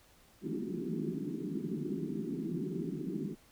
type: band-pass noise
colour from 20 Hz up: pink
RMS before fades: -37 dBFS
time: 0.41-3.36 s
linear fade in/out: 50 ms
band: 150 to 400 Hz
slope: 96 dB/octave
effects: pink hiss -63 dBFS RMS until 3.51 s